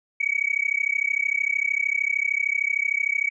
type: tone with amplitude modulation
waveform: sine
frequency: 2260 Hz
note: C#7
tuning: 33 cents sharp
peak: -16 dBFS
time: 0.2-3.3 s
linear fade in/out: 10 ms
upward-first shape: sine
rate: 33.2 Hz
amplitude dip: 100%
effects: tanh soft clip ceiling -13 dBFS